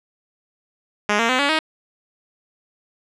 5% pulse tone with pitch steps, 207.7 / 230.5 / 255.7 / 283.7 / 314.8 Hz, G#3 / A#3 / C4 / C#4 / D#4, 0 / -19 / -40 / +40 / +20 cents, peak -5 dBFS, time 1.09-1.59 s, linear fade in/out 2 ms, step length 100 ms, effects low-pass 5000 Hz 12 dB/octave

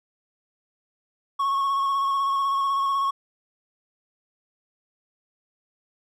triangle tone with vibrato, 1100 Hz, C#6, 14 cents flat, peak -19 dBFS, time 1.39-3.11 s, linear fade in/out 10 ms, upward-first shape square, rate 16 Hz, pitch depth 20 cents each way, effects none

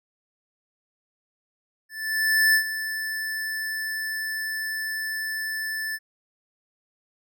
square tone with ADSR envelope, 1756 Hz, A6, 4 cents flat, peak -16 dBFS, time 1.89-5.99 s, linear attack 650 ms, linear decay 92 ms, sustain -12 dB, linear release 44 ms, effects none

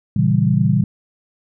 sine chord, A# diminished seventh, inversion none, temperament equal, 116.54 / 138.59 / 164.81 / 196 Hz, A#2 / C#3 / E3 / G3, 0 / 0 / 0 / 0 cents, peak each -18 dBFS, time 0.16-0.84 s, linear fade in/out 5 ms, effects none

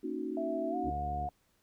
sine chord, D# minor seventh, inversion second, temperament equal, 233.1 / 277.2 / 311.1 / 370 Hz, A#3 / C#4 / D#4 / F#4, 0 / 0 / 0 / 0 cents, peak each -42 / -39 / -38 / -39 dBFS, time 0.03-0.91 s, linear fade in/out 10 ms
sine tone with pitch glide, 660 to 719.7 Hz, E5 to F#5, +2 to -48 cents, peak -34 dBFS, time 0.37-1.29 s, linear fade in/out 2 ms, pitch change +150 cents, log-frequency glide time 0.7-0.76 s
harmonic tone, 72.8 Hz, D2, 15 cents flat, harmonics 1 / 2 / 3 / 4 / 5 / 6 / 7 / 9, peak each -38 / -44 / -48 / -50 / -52 / -54 / -55 / -57 dBFS, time 0.83-1.3 s, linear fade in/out 50 ms
effects pink hiss -72 dBFS RMS until 1.62 s

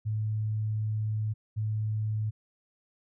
sine tone pair in turn, 107.9 / 107.9 Hz, A2 / A2, -33 / -33 cents, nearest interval unison, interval 0 cents, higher neither, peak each -27 dBFS, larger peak neither, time 0.05-1.34 / 1.56-2.31 s, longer first, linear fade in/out 20 ms, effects none

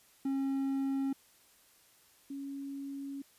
triangle / sine tone pair in turn, 271.5 / 277.2 Hz, C#4 / C#4, -36 / 0 cents, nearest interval unison, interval 36 cents, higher second, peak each -28 / -38 dBFS, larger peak first, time 0.25-1.13 / 2.3-3.22 s, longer second, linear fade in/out 5 ms, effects white hiss -64 dBFS RMS until 3.38 s + resampled to 32000 Hz

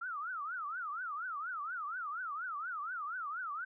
sine tone with vibrato, 1318.5 Hz, E6, in tune, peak -37 dBFS, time 0.01-3.65 s, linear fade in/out 10 ms, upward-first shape triangle, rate 4.2 Hz, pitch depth 280 cents each way, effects none

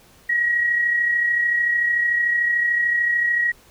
sine tone with amplitude modulation, 1904 Hz, A#6, 36 cents sharp, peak -15 dBFS, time 0.29-3.52 s, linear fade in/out 10 ms, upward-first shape sine, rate 33.5 Hz, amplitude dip 40%, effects pink hiss -52 dBFS RMS until 3.7 s

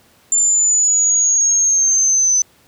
sine exponential sweep, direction down, 7220 to 6050 Hz, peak -11 dBFS, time 0.32-2.42 s, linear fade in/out 2 ms, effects pink hiss -52 dBFS RMS until 2.67 s + high-pass 80 Hz 12 dB/octave

